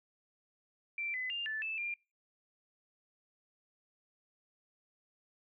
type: tone with pitch steps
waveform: sine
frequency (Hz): 2348 / 2017 / 2802 / 1751 / 2630 / 2393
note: D7 / B6 / F7 / A6 / E7 / D7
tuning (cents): -1 / +36 / +5 / -9 / -5 / +32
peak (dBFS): -35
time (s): 0.98-1.94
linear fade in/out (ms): 2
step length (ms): 160
effects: noise-tail reverb RT60 0.3 s tail -25 dB re dry